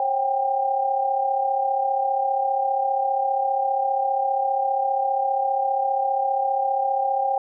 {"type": "tone cluster", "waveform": "sine", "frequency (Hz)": [540, 762, 797], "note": ["C#5", "G5", "G5"], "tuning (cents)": [-45, -49, 28], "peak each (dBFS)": [-27, -27, -21], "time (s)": [0, 7.38], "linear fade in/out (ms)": 2, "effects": []}